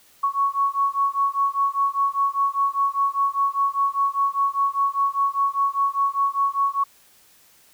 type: beating tone pair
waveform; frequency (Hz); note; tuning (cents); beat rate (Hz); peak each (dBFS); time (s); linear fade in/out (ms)
sine; 1108.7 / 1113.7; C#6 / C#6; 0 / +8; 5; -22; 0.23-6.84; 10
effects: white hiss -55 dBFS RMS until 7.73 s